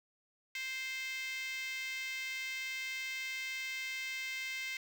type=tone with high-pass filter; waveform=5% pulse; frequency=523.3 Hz; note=C5; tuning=in tune; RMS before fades=-40 dBFS; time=0.55-4.77 s; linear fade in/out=2 ms; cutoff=2100 Hz; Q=5; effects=none